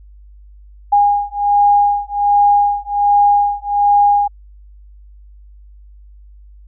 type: beating tone pair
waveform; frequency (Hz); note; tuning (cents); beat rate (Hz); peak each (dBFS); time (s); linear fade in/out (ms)
sine; 816 / 817.3; G#5 / G#5; -31 / -28; 1.3; -13; 0.92-4.28; 10
effects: added 50 Hz sine -38 dBFS peak until 6.67 s